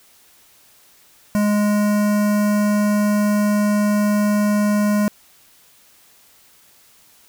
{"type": "tone with notch filter", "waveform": "square", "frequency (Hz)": 207.7, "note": "G#3", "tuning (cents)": 0, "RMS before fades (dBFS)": -17, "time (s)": [1.35, 5.08], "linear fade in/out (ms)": 0, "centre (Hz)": 3500, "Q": 0.86, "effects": ["white hiss -52 dBFS RMS until 7.28 s"]}